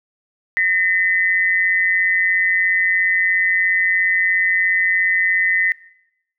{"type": "tone pair together", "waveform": "sine", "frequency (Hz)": [1837, 2020], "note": ["A#6", "B6"], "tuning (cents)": [-26, 39], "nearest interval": "major second", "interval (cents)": 165, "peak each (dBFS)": -17, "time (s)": [0.57, 5.72], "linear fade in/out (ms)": 0, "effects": ["noise-tail reverb RT60 0.8 s tail -20 dB re dry"]}